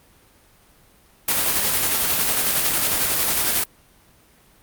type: noise with tremolo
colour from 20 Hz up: white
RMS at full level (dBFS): -19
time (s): 1.28-3.64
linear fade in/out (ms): 5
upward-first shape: square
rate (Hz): 11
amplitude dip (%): 25
effects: pink hiss -54 dBFS RMS until 4.62 s + Opus 32 kbps